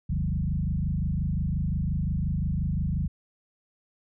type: tone with frequency modulation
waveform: sine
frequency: 112.5 Hz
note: A2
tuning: 39 cents sharp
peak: -24 dBFS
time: 0.09-3.08 s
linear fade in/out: 10 ms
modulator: 25.7 Hz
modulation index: 2.8
effects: none